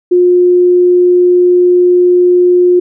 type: tone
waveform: sine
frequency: 357.3 Hz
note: F4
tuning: 40 cents sharp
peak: -4 dBFS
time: 0.11-2.8 s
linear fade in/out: 10 ms
effects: none